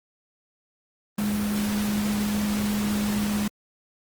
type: tone in noise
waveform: sine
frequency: 207.9 Hz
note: G#3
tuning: 2 cents sharp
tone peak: -23 dBFS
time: 1.18-3.48 s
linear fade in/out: 5 ms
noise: pink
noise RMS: -32 dBFS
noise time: 1.18-3.48 s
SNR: +6 dB
effects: high-pass 60 Hz 12 dB/octave + Opus 24 kbps